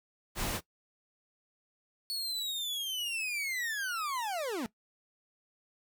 pink noise, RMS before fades -34 dBFS, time 0.35-0.61 s, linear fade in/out 50 ms
40% pulse linear sweep, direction down, 4435 to 205.2 Hz, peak -32 dBFS, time 2.1-4.66 s, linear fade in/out 0 ms
effects noise-tail reverb RT60 0.1 s tail -19 dB re dry

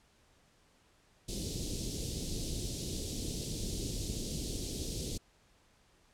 pink band-stop noise, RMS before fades -37 dBFS, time 1.28-5.18 s, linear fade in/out 10 ms, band 440 to 3800 Hz, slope 24 dB/octave, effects pink hiss -67 dBFS RMS until 6.13 s + low-pass 9000 Hz 12 dB/octave

